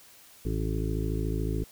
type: harmonic tone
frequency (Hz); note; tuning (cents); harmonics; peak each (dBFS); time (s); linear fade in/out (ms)
53.8; A1; -38; 1 / 2 / 3 / 5 / 6 / 7 / 8; -30 / -33 / -35 / -37 / -38 / -38 / -39; 0.45-1.64; 5
effects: white hiss -54 dBFS RMS until 1.71 s